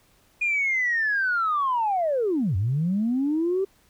sine linear two-way sweep, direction down then up, 2453 to 87.6 to 394.9 Hz, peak -20 dBFS, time 0.41-3.65 s, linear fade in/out 10 ms, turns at 2.56 s, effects tanh soft clip ceiling -16 dBFS + pink hiss -61 dBFS RMS until 3.89 s

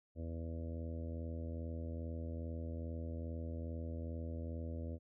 harmonic tone, 82.41 Hz, E2, in tune, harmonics 1 / 2 / 3 / 4 / 5 / 6 / 7 / 8, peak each -41 / -52 / -48 / -53 / -60 / -53 / -54 / -62 dBFS, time 0.15-4.99 s, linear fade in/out 50 ms, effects none

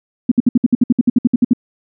sine tone bursts, 242.5 Hz, B3, 31 cents flat, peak -6 dBFS, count 15, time 0.29-1.534 s, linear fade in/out 5 ms, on 26 ms, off 61 ms, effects none

